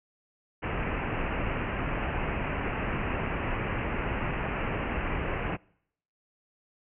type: low-pass noise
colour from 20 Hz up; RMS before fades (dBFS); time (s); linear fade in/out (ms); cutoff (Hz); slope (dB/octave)
pink; -31; 0.62-5.57; 20; 2800; 96
effects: noise-tail reverb RT60 0.7 s tail -25 dB re dry